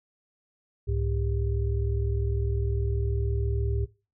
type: tone cluster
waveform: sine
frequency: 67 / 106.8 / 399 Hz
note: C2 / G#2 / G4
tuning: +42 / +49 / +31 cents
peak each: -27 / -28 / -35 dBFS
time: 0.87-3.86 s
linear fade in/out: 20 ms
effects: noise-tail reverb RT60 0.3 s tail -19 dB re dry